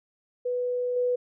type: tone with level steps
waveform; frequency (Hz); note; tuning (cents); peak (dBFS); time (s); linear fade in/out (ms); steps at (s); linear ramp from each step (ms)
sine; 493.9; B4; 0; -25 / -22; 0.45-1.16; 10; 0.96; 5
effects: none